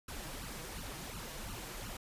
pink noise with flanger, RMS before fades -44 dBFS, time 0.08-1.97 s, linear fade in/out 5 ms, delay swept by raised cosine 0.69 to 6.39 ms, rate 2.8 Hz, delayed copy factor +0.9, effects resampled to 32000 Hz

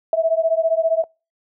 sine beating tone pair, 646 / 661 Hz, E5 / E5, -35 / +5 cents, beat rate 15 Hz, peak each -18 dBFS, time 0.13-1.04 s, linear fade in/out 2 ms, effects noise-tail reverb RT60 0.3 s tail -26 dB re dry

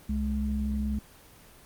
sine tone pair together, 66.21 / 211.3 Hz, C2 / G#3, +21 / +30 cents, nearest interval octave + minor sixth, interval 2009 cents, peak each -29 / -29 dBFS, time 0.09-0.99 s, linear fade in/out 5 ms, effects pink hiss -53 dBFS RMS until 1.65 s + Opus 24 kbps

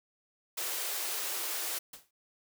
white high-pass noise, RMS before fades -35 dBFS, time 0.57-1.79 s, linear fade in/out 10 ms, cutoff 320 Hz, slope 96 dB/octave
white noise with exponential decay, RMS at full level -43 dBFS, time 1.93-2.11 s, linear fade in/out 5 ms, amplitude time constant 39 ms
effects none

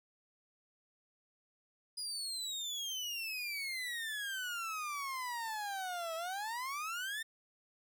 30% pulse exponential two-way sweep, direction down then up, 4975 to 643 to 1829 Hz, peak -35 dBFS, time 1.97-7.23 s, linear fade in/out 10 ms, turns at 6.15 s, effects none

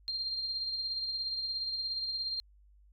sine tone with tremolo, 4189 Hz, C8, 1 cent sharp, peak -31 dBFS, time 0.08-2.4 s, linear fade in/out 0 ms, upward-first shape sine, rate 17 Hz, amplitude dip 40%, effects added 50 Hz sine -58 dBFS peak until 2.92 s

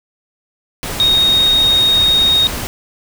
sine tone in noise, 3729 Hz, A#7, in tune, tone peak -9 dBFS, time 1-2.47 s, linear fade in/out 0 ms, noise pink, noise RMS -23 dBFS, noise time 0.83-2.67 s, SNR +11 dB, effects none

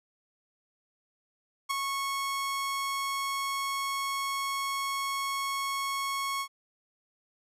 sawtooth tone with ADSR envelope, 1100 Hz, C#6, 14 cents flat, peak -21 dBFS, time 1.69-6.48 s, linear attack 20 ms, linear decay 4 ms, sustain -5 dB, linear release 72 ms, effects resampled to 32000 Hz

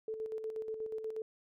sine tone with tremolo, 439.2 Hz, A4, 3 cents flat, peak -35 dBFS, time 0.08-1.22 s, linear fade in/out 2 ms, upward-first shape square, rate 8.3 Hz, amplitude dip 50%, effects none

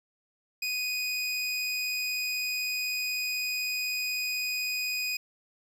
25% pulse tone, 2489 Hz, D#7, in tune, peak -25 dBFS, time 0.62-5.17 s, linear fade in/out 5 ms, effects none

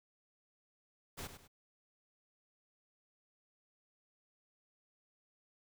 pink noise with echo, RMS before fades -44 dBFS, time 1.17-1.28 s, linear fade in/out 20 ms, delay 100 ms, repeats 2, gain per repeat -9 dB, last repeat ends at 1.48 s, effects none

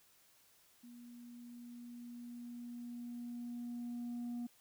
sine tone with level ramp, 240 Hz, B3, 49 cents flat, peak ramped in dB -52 to -36 dBFS, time 0.83-4.47 s, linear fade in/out 10 ms, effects tanh soft clip ceiling -38 dBFS + white hiss -68 dBFS RMS until 4.6 s

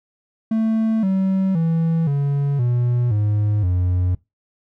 triangle tone with pitch steps, 221.9 / 190.96 / 164.33 / 141.41 / 121.69 / 104.72 / 90.12 Hz, A3 / G3 / E3 / C#3 / B2 / G#2 / F#2, +15 / -45 / -5 / +35 / -25 / +15 / -45 cents, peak -14 dBFS, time 0.51-4.15 s, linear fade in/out 5 ms, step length 520 ms, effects noise-tail reverb RT60 0.2 s tail -21 dB re dry

